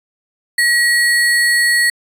sine tone with sample-and-hold, 1912 Hz, A#6, 43 cents sharp, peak -10 dBFS, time 0.58-1.9 s, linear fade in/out 5 ms, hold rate 6300 Hz, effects resampled to 32000 Hz

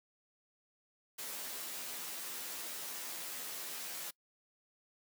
white noise with comb filter, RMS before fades -43 dBFS, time 1.18-4.11 s, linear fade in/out 10 ms, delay 12 ms, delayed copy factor +0.9, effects noise-tail reverb RT60 0.1 s tail -24 dB re dry + high-pass 200 Hz 12 dB/octave

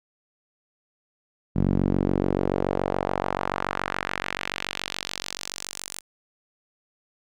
sawtooth tone with band-pass filter sweep, 47 Hz, F#1, 28 cents sharp, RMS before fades -27 dBFS, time 1.55-6.01 s, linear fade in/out 20 ms, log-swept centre 190 to 9100 Hz, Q 1.3, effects none

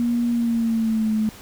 sine tone with pitch glide, 237.8 to 216.8 Hz, A#3 to A3, +35 to -25 cents, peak -18 dBFS, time 0-1.29 s, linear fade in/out 0 ms, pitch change -160 cents, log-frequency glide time 0.29-1.13 s, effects pink hiss -43 dBFS RMS until 1.41 s

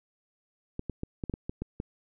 clicks, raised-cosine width 3 ms, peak -20 dBFS, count 9, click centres 0.794 / 0.897 / 1.034 / 1.238 / 1.297 / 1.339 / 1.495 / 1.62 / 1.801 s, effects none

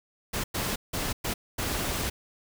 pink noise bursts at uneven times, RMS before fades -30 dBFS, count 5, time 0.33-0.44 / 0.54-0.76 / 0.93-1.13 / 1.24-1.34 / 1.58-2.1 s, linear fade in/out 10 ms, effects none

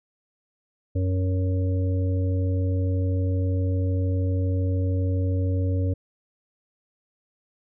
harmonic tone, 92.7 Hz, F#2, 4 cents sharp, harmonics 1 / 3 / 5 / 6, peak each -21 / -31 / -35 / -37 dBFS, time 0.95-5.94 s, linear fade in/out 10 ms, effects none

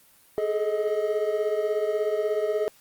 triangle tone cluster, 416.6 / 433.1 / 628 Hz, G#4 / A4 / D#5, +5 / -27 / +16 cents, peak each -26 / -25 / -26 dBFS, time 0.38-2.68 s, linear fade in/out 0 ms, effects white hiss -57 dBFS RMS until 2.8 s + Opus 32 kbps

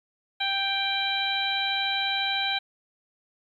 harmonic tone, 786 Hz, G5, 4 cents sharp, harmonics 1 / 2 / 3 / 4 / 5, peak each -31 / -32 / -31 / -31 / -29 dBFS, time 0.4-2.59 s, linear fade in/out 10 ms, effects 10-bit

